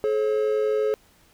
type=tone pair together; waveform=triangle; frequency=428.6 / 540 Hz; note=A4 / C#5; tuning=-45 / -45 cents; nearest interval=major third; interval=400 cents; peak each=-19 / -25 dBFS; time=0.04-0.94 s; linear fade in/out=0 ms; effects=pink hiss -58 dBFS RMS until 1.33 s